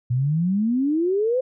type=exponential sweep; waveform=sine; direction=up; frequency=118.4 to 528 Hz; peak=-18 dBFS; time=0.1-1.41 s; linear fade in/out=10 ms; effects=none